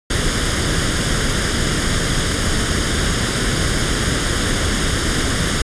pink noise with comb filter, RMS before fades -18 dBFS, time 0.1-5.62 s, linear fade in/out 5 ms, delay 0.59 ms, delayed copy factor +0.6, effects resampled to 22050 Hz

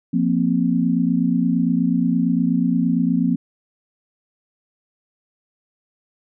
sine chord, F suspended fourth, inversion none, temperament equal, 174.61 / 233.1 / 261.6 Hz, F3 / Bb3 / C4, 0 / 0 / 0 cents, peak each -20 dBFS, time 0.13-3.36 s, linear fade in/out 10 ms, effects none

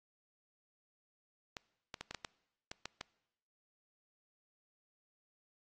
clicks, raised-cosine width 0.2 ms, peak -24 dBFS, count 9, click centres 1.568 / 1.942 / 2.01 / 2.11 / 2.147 / 2.248 / 2.715 / 2.856 / 3.011 s, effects noise-tail reverb RT60 0.9 s tail -23 dB re dry + AAC 32 kbps

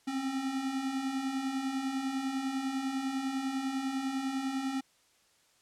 square beating tone pair, 258.9 / 268.9 Hz, C4 / C4, -18 / +47 cents, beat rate 10 Hz, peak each -40 / -33 dBFS, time 0.07-4.81 s, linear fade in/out 10 ms, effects white hiss -67 dBFS RMS until 5.61 s + low-pass 9000 Hz 12 dB/octave

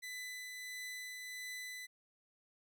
sawtooth tone with tremolo, 2000 Hz, B6, 21 cents sharp, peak -39 dBFS, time 0.02-1.87 s, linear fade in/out 20 ms, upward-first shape triangle, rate 1.5 Hz, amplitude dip 30%, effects none

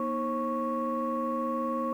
sine tone cluster, 239.1 / 312.6 / 537 / 1108 Hz, A#3 / D#4 / C5 / C#6, +44 / +8 / +45 / -1 cents, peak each -32 / -36 / -32 / -31 dBFS, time 0-1.93 s, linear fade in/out 2 ms, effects tanh soft clip ceiling -21 dBFS + 10-bit

